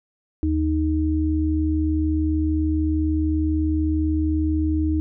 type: tone pair together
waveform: sine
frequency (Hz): 77.99 / 311.1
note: D#2 / D#4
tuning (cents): +5 / 0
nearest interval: 2 octaves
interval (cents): 2395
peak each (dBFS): -21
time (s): 0.43-5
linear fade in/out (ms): 0
effects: none